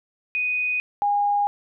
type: tone pair in turn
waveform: sine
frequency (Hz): 2489 / 816.8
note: D#7 / G#5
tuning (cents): 0 / -29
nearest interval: octave + perfect fifth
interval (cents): 1929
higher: first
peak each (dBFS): -21 / -18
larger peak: second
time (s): 0.35-0.8 / 1.02-1.47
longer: neither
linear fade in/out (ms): 0
effects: none